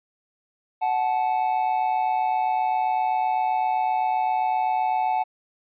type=tone pair together; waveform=triangle; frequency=742 / 869.7 Hz; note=F#5 / A5; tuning=+5 / -20 cents; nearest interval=minor third; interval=275 cents; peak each=-21 / -22 dBFS; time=0.81-5.24 s; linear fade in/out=20 ms; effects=resampled to 8000 Hz